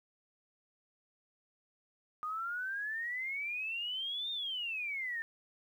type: exponential two-way sweep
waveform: sine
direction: up then down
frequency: 1219 to 3679 to 1782 Hz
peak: -35 dBFS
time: 2.23-5.22 s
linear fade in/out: 0 ms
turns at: 4.31 s
effects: 11-bit